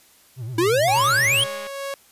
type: tone with vibrato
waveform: triangle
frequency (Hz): 119.6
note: A#2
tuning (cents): +45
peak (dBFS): -26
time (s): 0.36-1.47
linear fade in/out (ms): 50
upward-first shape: sine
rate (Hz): 8.5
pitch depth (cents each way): 160
type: exponential sweep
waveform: square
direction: up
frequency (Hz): 320.7 to 3322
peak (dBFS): -17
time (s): 0.58-1.44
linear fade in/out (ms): 5
type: tone with tremolo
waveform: sawtooth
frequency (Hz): 553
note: C#5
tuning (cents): -4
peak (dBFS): -23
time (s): 0.88-1.94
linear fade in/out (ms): 0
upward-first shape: sine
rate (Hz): 2.2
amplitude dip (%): 40
type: click train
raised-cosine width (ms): 0.3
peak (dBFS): -23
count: 147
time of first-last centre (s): 0.96-1.669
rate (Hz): 206
effects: white hiss -54 dBFS RMS until 2.11 s + resampled to 32000 Hz